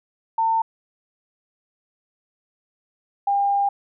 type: tone pair in turn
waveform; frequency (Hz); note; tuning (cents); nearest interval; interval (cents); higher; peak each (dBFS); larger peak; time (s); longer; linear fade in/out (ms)
sine; 900 / 801.8; A5 / G5; +39 / +39; major second; 200; first; -17; neither; 0.38-0.62 / 3.27-3.69; second; 5
effects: none